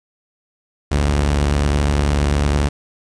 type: tone pair together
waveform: sawtooth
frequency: 51.19 / 72.4 Hz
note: G#1 / D2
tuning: -24 / -24 cents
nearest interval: tritone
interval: 600 cents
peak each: -19 / -11 dBFS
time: 0.91-2.69 s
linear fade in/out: 10 ms
effects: resampled to 22050 Hz + 7-bit